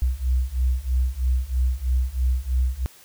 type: beating tone pair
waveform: sine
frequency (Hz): 61.74 / 64.84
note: B1 / C2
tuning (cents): 0 / -15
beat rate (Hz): 3.1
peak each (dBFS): -23 / -22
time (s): 0.02-2.86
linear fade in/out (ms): 0
effects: white hiss -50 dBFS RMS until 3.04 s